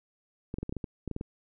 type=clicks; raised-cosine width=3 ms; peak=-21 dBFS; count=11; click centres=0.541 / 0.585 / 0.63 / 0.694 / 0.725 / 0.767 / 0.842 / 1.077 / 1.113 / 1.164 / 1.211 s; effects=none